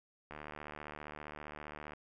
click train, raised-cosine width 0.5 ms, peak -30 dBFS, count 123, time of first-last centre 0.31-1.935 s, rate 75.1 Hz, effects none

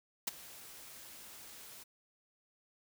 white noise with ADSR envelope, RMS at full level -32 dBFS, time 0.27-1.84 s, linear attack 8 ms, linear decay 17 ms, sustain -20 dB, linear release 15 ms, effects none

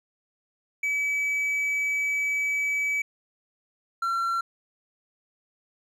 triangle tone pair in turn, 2289 / 1361 Hz, D7 / F6, -45 / -45 cents, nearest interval major sixth, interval 900 cents, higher first, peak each -22 dBFS, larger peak neither, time 0.83-3.02 / 4.02-4.41 s, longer first, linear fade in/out 5 ms, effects none

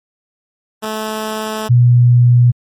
10% pulse / sine tone pair in turn, 217 / 121.79 Hz, A3 / B2, -24 / -24 cents, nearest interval minor seventh, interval 1000 cents, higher first, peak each -11 / -5 dBFS, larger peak second, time 0.82-1.69 / 1.69-2.52 s, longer first, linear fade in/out 20 ms, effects MP3 64 kbps

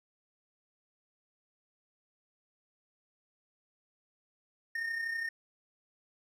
triangle tone with amplitude modulation, 1831 Hz, A#6, 32 cents flat, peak -29 dBFS, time 4.75-5.29 s, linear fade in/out 5 ms, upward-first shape sine, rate 32.3 Hz, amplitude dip 50%, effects none

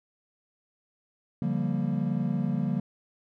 triangle chord, G minor seventh, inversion second, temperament equal with one note detuned, 144.31 / 174.61 / 196 / 233.1 Hz, D3 / F3 / G3 / Bb3, -30 / 0 / 0 / 0 cents, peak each -29 dBFS, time 1.42-2.8 s, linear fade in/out 2 ms, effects none

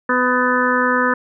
harmonic tone, 250.4 Hz, B3, 24 cents sharp, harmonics 1 / 2 / 4 / 5 / 6 / 7, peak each -21 / -21 / -21 / -21 / -21 / -21 dBFS, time 0.09-1.14 s, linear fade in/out 5 ms, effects none

